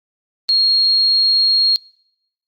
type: tone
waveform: sine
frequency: 4268 Hz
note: C8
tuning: 34 cents sharp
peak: -11 dBFS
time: 0.49-1.76 s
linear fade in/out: 0 ms
effects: noise-tail reverb RT60 0.8 s tail -26 dB re dry + Opus 32 kbps